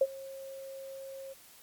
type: tone with ADSR envelope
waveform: sine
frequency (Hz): 540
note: C#5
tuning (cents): -45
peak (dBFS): -19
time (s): 0.01-1.34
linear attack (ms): 5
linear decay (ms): 46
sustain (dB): -22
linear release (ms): 20
effects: white hiss -56 dBFS RMS until 1.62 s + MP3 96 kbps